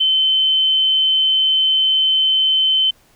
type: tone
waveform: sine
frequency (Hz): 3071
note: G7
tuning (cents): -36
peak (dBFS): -12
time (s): 0-2.91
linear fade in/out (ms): 10
effects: pink hiss -54 dBFS RMS until 3.15 s